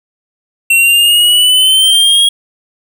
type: exponential sweep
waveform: square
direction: up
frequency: 2712 to 3299 Hz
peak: -6 dBFS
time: 0.7-2.29 s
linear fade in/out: 5 ms
effects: none